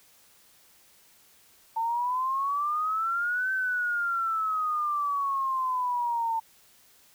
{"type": "exponential two-way sweep", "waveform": "sine", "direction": "up then down", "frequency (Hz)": [895, 1545, 895], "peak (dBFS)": -25, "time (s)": [1.76, 6.4], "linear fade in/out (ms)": 10, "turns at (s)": 3.52, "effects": ["white hiss -59 dBFS RMS until 7.14 s"]}